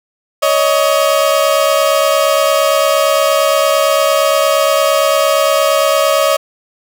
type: tone pair together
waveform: 30% pulse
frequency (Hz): 561.3 / 630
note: C#5 / D#5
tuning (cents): +22 / +21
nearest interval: major second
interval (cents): 199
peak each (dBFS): -10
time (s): 0.42-6.37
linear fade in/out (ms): 10
effects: none